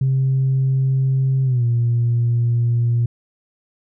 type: tone with pitch glide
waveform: sine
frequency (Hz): 133 to 118.49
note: C3 to A#2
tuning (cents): +29 to +29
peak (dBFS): -13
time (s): 0.01-3.06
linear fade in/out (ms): 5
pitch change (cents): -200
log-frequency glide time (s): 1.44-1.64
effects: tanh soft clip ceiling -11 dBFS